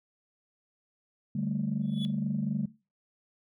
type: chord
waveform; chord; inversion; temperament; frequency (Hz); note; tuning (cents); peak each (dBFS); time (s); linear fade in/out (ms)
sine; D suspended fourth; none; equal; 146.83 / 196 / 220; D3 / G3 / A3; 0 / 0 / 0; -32; 1.35-2.66; 5
type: tone with exponential growth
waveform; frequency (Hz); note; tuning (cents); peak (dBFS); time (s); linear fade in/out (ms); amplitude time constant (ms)
triangle; 3413; G#7; +47; -32; 1.82-2.05; 0; 49
effects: noise-tail reverb RT60 0.3 s tail -19 dB re dry + tanh soft clip ceiling -20 dBFS